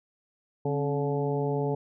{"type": "harmonic tone with a mistuned harmonic", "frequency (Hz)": 143.5, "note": "D3", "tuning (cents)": -40, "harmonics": [1, 2, 3, 4, 5, 6], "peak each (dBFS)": [-29, -34, -29, -37, -38, -37], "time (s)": [0.65, 1.75], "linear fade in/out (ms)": 5, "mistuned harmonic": 2, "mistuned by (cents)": -82, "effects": []}